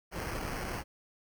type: noise with sample-and-hold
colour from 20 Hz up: pink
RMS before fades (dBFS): -37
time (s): 0.11-0.84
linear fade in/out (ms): 50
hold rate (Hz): 3675
effects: none